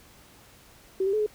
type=tone with pitch steps; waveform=sine; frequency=381.4 / 391.9 / 428.6 / 423.5 Hz; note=G4 / G4 / A4 / G#4; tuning=-47 / 0 / -45 / +34 cents; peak=-22 dBFS; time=1-1.264 s; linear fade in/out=5 ms; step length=66 ms; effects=pink hiss -54 dBFS RMS until 1.34 s